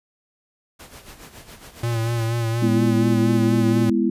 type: noise with tremolo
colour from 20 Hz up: pink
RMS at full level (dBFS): -40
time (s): 0.79-2.29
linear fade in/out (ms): 10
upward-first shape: sine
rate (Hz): 7.2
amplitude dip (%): 65
type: tone with vibrato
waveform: square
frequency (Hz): 115.6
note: A#2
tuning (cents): -14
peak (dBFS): -21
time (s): 1.83-3.9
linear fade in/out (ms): 5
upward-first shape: sine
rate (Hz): 4.2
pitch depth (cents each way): 40
type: chord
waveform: sine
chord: E major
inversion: first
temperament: equal with one note detuned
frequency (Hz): 207.7 / 246.9 / 334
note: G#3 / B3 / E4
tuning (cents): 0 / 0 / +23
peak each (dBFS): -21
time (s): 2.62-4.1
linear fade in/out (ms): 5
effects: resampled to 32000 Hz